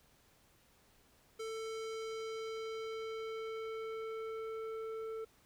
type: tone with low-pass filter sweep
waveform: square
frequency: 444.5 Hz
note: A4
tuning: 18 cents sharp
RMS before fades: -42 dBFS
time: 1.39-5.25 s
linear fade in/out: 10 ms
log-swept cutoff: 9100 to 1100 Hz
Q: 0.91
effects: pink hiss -68 dBFS RMS until 5.45 s